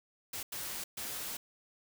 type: noise bursts at uneven times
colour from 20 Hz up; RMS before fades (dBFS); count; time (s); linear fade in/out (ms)
white; -40; 3; 0.33-0.43 / 0.52-0.84 / 0.97-1.37; 5
effects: none